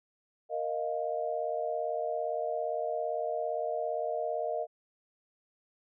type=chord; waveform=sine; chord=Bb suspended fourth; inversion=none; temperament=just; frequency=466.2 / 621.6 / 699.2 Hz; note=Bb4 / Eb5 / F5; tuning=0 / -2 / +2 cents; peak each=-36 / -33 / -35 dBFS; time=0.49-4.67 s; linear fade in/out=50 ms; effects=none